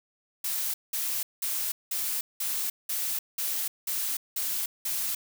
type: noise bursts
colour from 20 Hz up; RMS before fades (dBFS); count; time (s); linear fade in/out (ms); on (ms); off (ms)
blue; -30; 10; 0.44-5.15; 5; 300; 190
effects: none